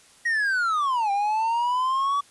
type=linear two-way sweep; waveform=triangle; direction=down then up; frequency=1901 to 789 to 1148 Hz; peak=-19 dBFS; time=0.25-2.21 s; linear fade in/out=10 ms; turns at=1.11 s; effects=white hiss -54 dBFS RMS until 2.3 s + resampled to 24000 Hz